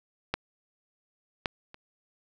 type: clicks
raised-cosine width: 0.3 ms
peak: -11 / -11 / -29 dBFS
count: 3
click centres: 0.34 / 1.458 / 1.744 s
effects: none